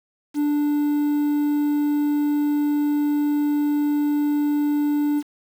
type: tone with quantisation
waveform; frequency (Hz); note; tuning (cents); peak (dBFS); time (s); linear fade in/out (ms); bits
triangle; 293.7; D4; 0; -16; 0.34-5.23; 50; 7
effects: none